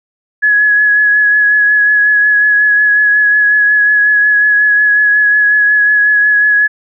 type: tone with vibrato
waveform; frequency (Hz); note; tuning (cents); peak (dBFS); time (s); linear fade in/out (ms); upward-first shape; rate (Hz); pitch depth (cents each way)
sine; 1686; G#6; +26; -6; 0.42-6.68; 20; sine; 5.5; 20
effects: none